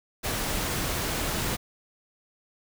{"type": "noise", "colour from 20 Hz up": "pink", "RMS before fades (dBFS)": -29, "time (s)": [0.23, 1.57], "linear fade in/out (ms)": 20, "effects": []}